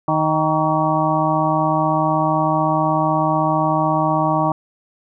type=harmonic tone with a mistuned harmonic; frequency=156 Hz; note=D#3; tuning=5 cents sharp; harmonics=1 / 2 / 4 / 5 / 6 / 7; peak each=-22 / -22 / -22 / -22 / -22 / -22 dBFS; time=0.08-4.52 s; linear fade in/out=2 ms; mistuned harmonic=7; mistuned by=+54 cents; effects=none